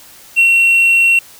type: tone with ADSR envelope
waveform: triangle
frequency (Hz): 2727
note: F7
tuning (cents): -42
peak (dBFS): -3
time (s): 0.36-1.19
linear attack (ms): 30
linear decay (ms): 87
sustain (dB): -2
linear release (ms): 3
effects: tanh soft clip ceiling -1 dBFS + white hiss -40 dBFS RMS until 1.39 s